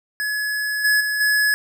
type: tone with level steps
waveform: square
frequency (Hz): 1697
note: G#6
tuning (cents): +37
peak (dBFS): -22 / -15 / -21 / -16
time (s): 0.2-1.54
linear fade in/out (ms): 0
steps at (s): 0.84 / 1 / 1.2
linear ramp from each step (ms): 10
effects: none